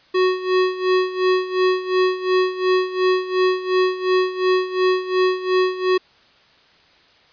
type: tone with tremolo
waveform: square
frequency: 370 Hz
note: F#4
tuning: in tune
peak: -14 dBFS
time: 0.14-5.98 s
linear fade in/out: 10 ms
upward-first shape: sine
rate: 2.8 Hz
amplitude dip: 80%
effects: white hiss -53 dBFS RMS until 7.32 s + resampled to 11025 Hz